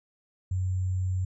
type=tone with sample-and-hold; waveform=sine; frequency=92.5 Hz; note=F#2; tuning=in tune; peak=-25 dBFS; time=0.51-1.25 s; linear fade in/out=5 ms; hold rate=7350 Hz; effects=resampled to 24000 Hz